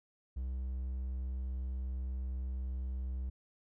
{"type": "tone", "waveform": "triangle", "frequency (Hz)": 64.1, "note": "C2", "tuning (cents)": -35, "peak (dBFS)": -33, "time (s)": [0.36, 3.3], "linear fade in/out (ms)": 10, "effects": []}